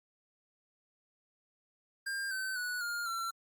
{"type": "tone with pitch steps", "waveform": "square", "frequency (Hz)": [1600, 1534.8, 1472.3, 1412.3, 1354.8], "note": ["G6", "G6", "F#6", "F6", "E6"], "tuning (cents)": [35, -37, -9, 19, 47], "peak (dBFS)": -35, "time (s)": [2.06, 3.31], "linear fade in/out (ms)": 10, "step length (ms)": 250, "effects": ["Opus 48 kbps"]}